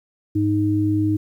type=tone pair together; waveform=sine; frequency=103.71 / 311.1 Hz; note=G#2 / D#4; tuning=-2 / 0 cents; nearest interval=octave + perfect fifth; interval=1902 cents; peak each=-21 / -18 dBFS; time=0.35-1.17 s; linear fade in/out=10 ms; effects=9-bit